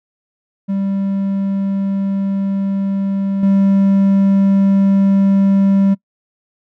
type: tone with level steps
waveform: triangle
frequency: 196 Hz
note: G3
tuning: in tune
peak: -13 / -7 dBFS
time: 0.68-5.95 s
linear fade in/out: 20 ms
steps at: 3.43 s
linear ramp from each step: 2 ms
effects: noise-tail reverb RT60 0.1 s tail -24 dB re dry